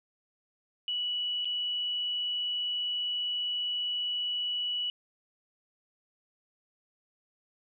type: tone with dropouts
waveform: sine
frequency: 2945 Hz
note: F#7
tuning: 9 cents flat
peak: -29 dBFS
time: 0.88-4.9 s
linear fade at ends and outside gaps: 1 ms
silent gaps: 1.447-1.454 s
effects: none